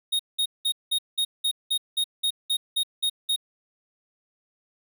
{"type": "tone bursts", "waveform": "square", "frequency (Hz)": 3729, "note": "A#7", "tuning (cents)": 0, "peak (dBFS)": -22, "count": 13, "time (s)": [0.12, 3.362], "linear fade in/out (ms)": 10, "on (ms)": 74, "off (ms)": 190, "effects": []}